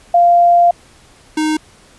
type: tone pair in turn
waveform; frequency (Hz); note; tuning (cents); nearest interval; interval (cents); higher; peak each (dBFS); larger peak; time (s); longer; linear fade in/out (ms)
sine / square; 695 / 309.6; F5 / D#4; -9 / -9; octave + major second; 1400; first; -6 / -14; first; 0.14-0.71 / 1.37-1.57; first; 5
effects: pink hiss -46 dBFS RMS until 1.98 s + resampled to 24000 Hz